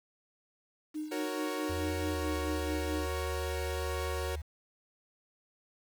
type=tone with tremolo; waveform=sine; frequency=306.6 Hz; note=D#4; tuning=25 cents flat; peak=-33 dBFS; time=0.94-3.07 s; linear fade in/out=20 ms; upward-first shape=sine; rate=4.6 Hz; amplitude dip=60%
type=chord; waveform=sawtooth; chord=F# major; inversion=none; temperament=equal; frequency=370 / 466.2 / 554.4 Hz; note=F#4 / A#4 / C#5; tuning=0 / 0 / 0 cents; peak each=-35 / -35 / -36 dBFS; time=1.11-4.36 s; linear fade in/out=10 ms
type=tone with pitch glide; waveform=sine; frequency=84.5 to 75.28 Hz; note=E2 to D2; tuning=+43 to +43 cents; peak=-35 dBFS; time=1.69-4.42 s; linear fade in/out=10 ms; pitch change=-200 cents; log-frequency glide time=2.09-2.28 s
effects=9-bit